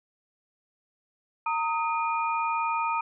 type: tone cluster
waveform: sine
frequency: 919 / 1258 / 2436 Hz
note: A#5 / D#6 / D#7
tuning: -25 / +19 / -37 cents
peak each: -27 / -29 / -34 dBFS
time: 1.46-3.01 s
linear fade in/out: 5 ms
effects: none